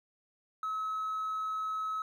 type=tone; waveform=triangle; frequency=1287 Hz; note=E6; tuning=42 cents flat; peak=-29 dBFS; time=0.63-2.02 s; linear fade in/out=2 ms; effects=tanh soft clip ceiling -28 dBFS